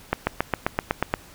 accelerating click train, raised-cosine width 0.5 ms, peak -5 dBFS, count 9, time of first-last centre 0.13-1.139 s, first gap 140 ms, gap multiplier 0.97, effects pink hiss -48 dBFS RMS until 1.34 s

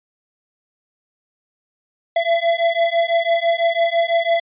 square beating tone pair, 671 / 677 Hz, E5 / E5, +31 / +46 cents, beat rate 6 Hz, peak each -19 dBFS, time 2.16-4.4 s, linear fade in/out 5 ms, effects resampled to 8000 Hz

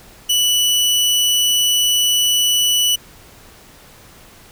sawtooth tone, 2960 Hz, F#7, in tune, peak -10 dBFS, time 0.29-2.96 s, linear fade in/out 10 ms, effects pink hiss -44 dBFS RMS until 4.51 s

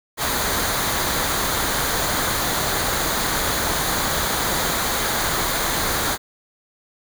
pink noise with comb filter, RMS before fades -22 dBFS, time 0.17-6.18 s, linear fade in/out 50 ms, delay 0.37 ms, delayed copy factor -0.5, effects none

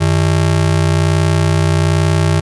square ring-modulated tone, 123.47 Hz, B2, in tune, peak -8 dBFS, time 0-2.41 s, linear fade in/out 20 ms, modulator 30.6 Hz, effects resampled to 24000 Hz

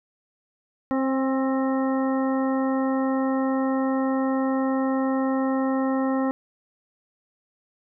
harmonic tone with a mistuned harmonic, 264.9 Hz, C4, 22 cents sharp, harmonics 1 / 2 / 3 / 4 / 5 / 7, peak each -22 / -28 / -32 / -34 / -36 / -39 dBFS, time 0.91-6.31 s, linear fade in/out 0 ms, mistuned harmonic 3, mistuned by +18 cents, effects none

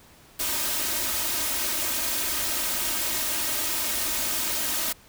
white noise with comb filter, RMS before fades -27 dBFS, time 0.39-4.93 s, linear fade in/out 10 ms, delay 3.2 ms, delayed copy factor +0.7, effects pink hiss -53 dBFS RMS until 5.08 s

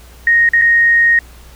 sine tone with dropouts, 1864.7 Hz, A#6, in tune, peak -7 dBFS, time 0.27-1.19 s, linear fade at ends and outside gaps 2 ms, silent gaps 0.49-0.534 / 0.615-0.619 s, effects added 60 Hz sine -38 dBFS peak until 1.55 s + pink hiss -43 dBFS RMS until 1.55 s

